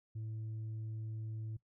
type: tone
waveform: sine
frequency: 110 Hz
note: A2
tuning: in tune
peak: -37 dBFS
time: 0.15-1.57 s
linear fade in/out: 10 ms
effects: noise-tail reverb RT60 0.1 s tail -19 dB re dry + tanh soft clip ceiling -38 dBFS